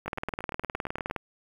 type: two click trains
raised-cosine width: 0.5 ms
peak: -15 / -23 dBFS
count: 22 / 10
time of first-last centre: 0.08-1.162 / 0.06-1.099 s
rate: 19.4 / 8.66 Hz
effects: 8-bit